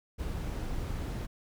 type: noise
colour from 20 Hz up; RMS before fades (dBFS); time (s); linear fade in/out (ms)
brown; -35; 0.18-1.27; 20
effects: none